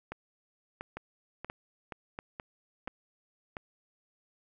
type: two click trains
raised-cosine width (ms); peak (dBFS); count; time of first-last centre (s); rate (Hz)
0.5; -24 / -23; 5 / 6; 0.97-2.875 / 0.12-3.568; 2.1 / 1.45
effects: none